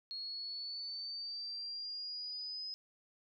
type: exponential sweep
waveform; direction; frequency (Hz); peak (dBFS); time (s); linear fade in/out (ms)
sine; up; 4296 to 5070; -40; 0.11-2.74; 0
effects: none